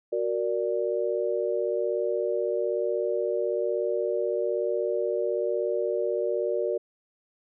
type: chord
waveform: sine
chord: Gb augmented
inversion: none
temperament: equal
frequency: 370 / 466.2 / 587.3 Hz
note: Gb4 / Bb4 / D5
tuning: 0 / 0 / 0 cents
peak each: -29 / -28 / -29 dBFS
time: 0.12-6.78 s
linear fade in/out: 10 ms
effects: none